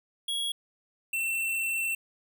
square tone pair in turn, 3322 / 2693 Hz, G#7 / E7, 0 / +36 cents, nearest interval major third, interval 364 cents, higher first, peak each -29 / -28 dBFS, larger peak second, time 0.28-0.52 / 1.13-1.95 s, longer second, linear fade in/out 5 ms, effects none

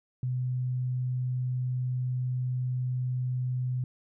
sine tone, 126.4 Hz, B2, 41 cents sharp, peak -27 dBFS, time 0.23-3.84 s, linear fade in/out 2 ms, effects none

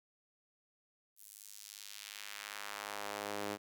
sawtooth tone with high-pass filter sweep, 102.7 Hz, G#2, 19 cents flat, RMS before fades -45 dBFS, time 1.16-3.58 s, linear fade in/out 50 ms, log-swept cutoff 11000 to 320 Hz, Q 0.94, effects none

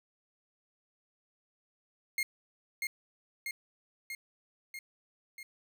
40% pulse tone with echo, 2135 Hz, C7, 34 cents sharp, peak -28 dBFS, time 2.18-2.23 s, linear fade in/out 2 ms, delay 640 ms, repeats 5, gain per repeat -3 dB, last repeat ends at 5.43 s, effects none

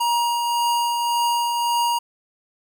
square tone with tremolo, 947 Hz, A#5, 27 cents sharp, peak -18 dBFS, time 0-1.99 s, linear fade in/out 10 ms, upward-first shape triangle, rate 1.8 Hz, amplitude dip 35%, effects none

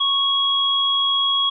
sine tone pair together, 1106 / 3314 Hz, C#6 / G#7, -4 / -4 cents, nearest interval octave + perfect fifth, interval 1900 cents, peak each -23 / -17 dBFS, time 0-1.5 s, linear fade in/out 10 ms, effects none

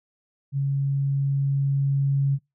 sine tone with level ramp, 138.59 Hz, C#3, in tune, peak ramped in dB -21 to -18 dBFS, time 0.52-2.39 s, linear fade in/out 50 ms, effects noise-tail reverb RT60 0.2 s tail -25 dB re dry

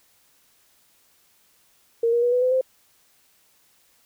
sine tone with pitch steps, 462.8 / 473.6 / 484.7 / 496 / 507.6 / 519.5 Hz, A#4 / A#4 / B4 / B4 / B4 / C5, -13 / +27 / -32 / +7 / +47 / -12 cents, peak -17 dBFS, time 2.03-2.612 s, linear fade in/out 5 ms, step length 97 ms, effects white hiss -61 dBFS RMS until 4.05 s

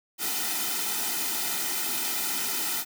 white noise with comb filter, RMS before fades -29 dBFS, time 0.18-2.85 s, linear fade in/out 50 ms, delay 1.8 ms, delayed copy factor -0.8, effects high-pass 200 Hz 12 dB/octave

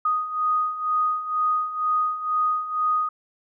sine beating tone pair, 1242 / 1244.1 Hz, D#6 / D#6, -3 / -1 cents, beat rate 2.1 Hz, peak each -27 / -22 dBFS, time 0.05-3.09 s, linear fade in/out 5 ms, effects none

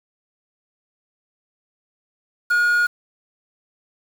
triangle tone with quantisation, 1437 Hz, F6, 49 cents sharp, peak -13 dBFS, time 2.5-2.87 s, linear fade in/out 10 ms, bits 6, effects none

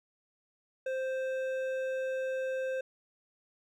triangle tone with hard clipping, 523.3 Hz, C5, in tune, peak -33 dBFS, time 0.86-2.81 s, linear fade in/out 5 ms, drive 13 dB, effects none

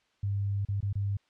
sine tone with dropouts, 100 Hz, G2, 35 cents sharp, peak -27 dBFS, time 0.23-1.17 s, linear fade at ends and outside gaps 5 ms, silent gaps 0.651-0.686 / 0.806-0.827 / 0.929-0.954 s, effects white hiss -70 dBFS RMS until 1.29 s + low-pass 4000 Hz 12 dB/octave

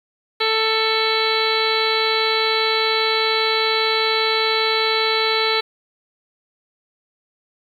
harmonic tone with a mistuned harmonic, 442.5 Hz, A4, 10 cents sharp, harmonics 1 / 2 / 3 / 4 / 5 / 6 / 7 / 8 / 9 / 10, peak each -22 / -26 / -25 / -29 / -24 / -31 / -32 / -30 / -22 / -30 dBFS, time 0.4-5.61 s, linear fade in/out 10 ms, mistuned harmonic 8, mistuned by -79 cents, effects 8-bit

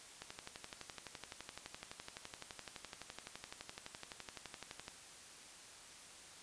click train, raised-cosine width 0.2 ms, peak -28 dBFS, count 56, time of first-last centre 0.22-4.881 s, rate 11.8 Hz, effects white hiss -56 dBFS RMS until 6.42 s + resampled to 22050 Hz

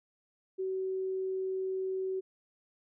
sine tone, 378.3 Hz, F#4, 38 cents sharp, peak -31 dBFS, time 0.58-2.21 s, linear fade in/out 20 ms, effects none

